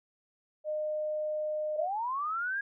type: tone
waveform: sine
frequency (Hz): 611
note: D#5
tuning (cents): -32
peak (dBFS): -30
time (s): 0.64-1.88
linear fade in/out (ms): 50
type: linear sweep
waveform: sine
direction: up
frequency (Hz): 596 to 1651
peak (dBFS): -30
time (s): 1.76-2.61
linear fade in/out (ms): 5
effects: none